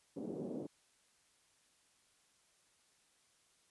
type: band-pass noise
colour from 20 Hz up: pink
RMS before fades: -43 dBFS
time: 0.16-0.67 s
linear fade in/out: 10 ms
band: 190 to 500 Hz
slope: 24 dB/octave
effects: white hiss -72 dBFS RMS until 3.7 s + resampled to 24000 Hz